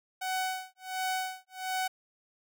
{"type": "tone with tremolo", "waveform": "sawtooth", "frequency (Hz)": 749, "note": "F#5", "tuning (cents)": 21, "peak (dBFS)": -25, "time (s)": [0.21, 1.88], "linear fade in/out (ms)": 10, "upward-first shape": "sine", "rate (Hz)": 1.4, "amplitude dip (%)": 100, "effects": []}